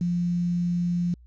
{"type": "tone with quantisation", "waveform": "sine", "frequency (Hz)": 174.61, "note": "F3", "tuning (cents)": 0, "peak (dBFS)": -22, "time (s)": [0.01, 1.14], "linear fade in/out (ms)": 2, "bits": 8, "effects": ["added 60 Hz sine -48 dBFS peak until 1.26 s", "resampled to 16000 Hz"]}